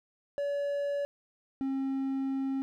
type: tone pair in turn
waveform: triangle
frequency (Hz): 570 / 269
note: C#5 / C4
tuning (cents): +48 / +48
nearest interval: octave + minor second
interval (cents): 1300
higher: first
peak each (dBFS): -27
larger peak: neither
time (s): 0.38-1.05 / 1.61-2.62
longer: second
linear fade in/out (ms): 0
effects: none